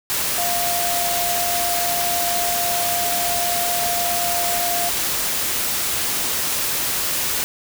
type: tone in noise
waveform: sine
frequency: 698.5 Hz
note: F5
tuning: in tune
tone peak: -23 dBFS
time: 0.38-4.89 s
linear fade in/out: 0 ms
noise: white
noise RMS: -22 dBFS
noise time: 0.1-7.44 s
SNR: -4 dB
effects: none